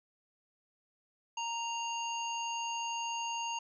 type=harmonic tone; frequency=931 Hz; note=A#5; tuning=2 cents flat; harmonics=1 / 3 / 5 / 7; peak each=-36 / -39 / -51 / -44 dBFS; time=1.37-3.59 s; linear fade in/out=5 ms; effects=none